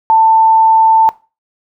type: tone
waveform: sine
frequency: 890 Hz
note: A5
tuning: 20 cents sharp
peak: -5 dBFS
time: 0.1-1.09 s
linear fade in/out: 0 ms
effects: noise-tail reverb RT60 0.3 s tail -19 dB re dry